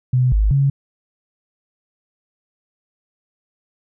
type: tone with pitch steps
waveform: sine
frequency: 126.6 / 52.1 / 138.5 Hz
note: B2 / G#1 / C#3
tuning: +43 / +6 / -1 cents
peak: -12 dBFS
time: 0.13-0.7 s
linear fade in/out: 5 ms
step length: 190 ms
effects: none